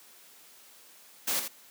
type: noise with echo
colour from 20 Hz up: white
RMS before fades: -29 dBFS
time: 1.27-1.4 s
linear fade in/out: 10 ms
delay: 82 ms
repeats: 1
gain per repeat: -7 dB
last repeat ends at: 1.482 s
effects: white hiss -55 dBFS RMS until 1.7 s + high-pass 200 Hz 12 dB/octave